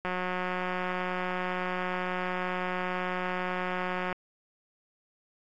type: click train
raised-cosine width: 0.5 ms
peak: -17 dBFS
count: 743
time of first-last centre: 0.05-4.127 s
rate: 182 Hz
effects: AAC 64 kbps